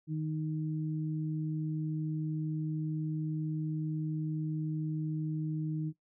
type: tone pair together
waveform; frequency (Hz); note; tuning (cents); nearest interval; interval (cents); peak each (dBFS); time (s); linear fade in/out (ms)
sine; 155.46 / 311.1; D#3 / D#4; -1 / 0; octave; 1201; -32 / -38; 0.07-5.93; 50
effects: noise-tail reverb RT60 0.1 s tail -17 dB re dry